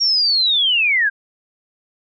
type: linear sweep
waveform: sine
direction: down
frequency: 5630 to 1553 Hz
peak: -13 dBFS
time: 0-1.1 s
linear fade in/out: 20 ms
effects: none